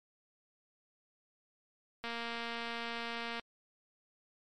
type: click train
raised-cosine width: 0.3 ms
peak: -24 dBFS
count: 317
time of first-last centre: 2.04-3.396 s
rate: 233 Hz
effects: MP3 64 kbps